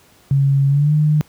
sine tone with pitch glide, 138.2 to 151.58 Hz, C#3 to D#3, -5 to -45 cents, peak -11 dBFS, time 0.31-1.21 s, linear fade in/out 0 ms, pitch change +160 cents, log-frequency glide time 0.68-0.93 s, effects pink hiss -51 dBFS RMS until 1.28 s + high-pass 60 Hz 12 dB/octave

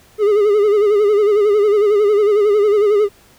triangle tone with vibrato, 415.3 Hz, G#4, in tune, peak -8 dBFS, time 0.18-3.09 s, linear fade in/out 50 ms, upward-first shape sine, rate 11 Hz, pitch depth 71 cents each way, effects pink hiss -49 dBFS RMS until 3.38 s

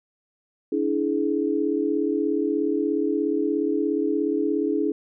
sine tone cluster, 287.9 / 324.8 / 422 Hz, D4 / E4 / G#4, -34 / -26 / +28 cents, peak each -25 dBFS, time 0.72-4.92 s, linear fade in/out 5 ms, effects none

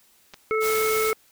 clicks, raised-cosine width 0.2 ms, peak -24 dBFS, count 2, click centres 0.337 / 0.342 s
harmonic tone, 436.8 Hz, A4, 13 cents flat, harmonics 1 / 3 / 5, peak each -22 / -27 / -29 dBFS, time 0.51-1.13 s, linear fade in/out 0 ms
white noise, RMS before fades -30 dBFS, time 0.6-1.14 s, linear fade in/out 50 ms
effects white hiss -59 dBFS RMS until 1.31 s

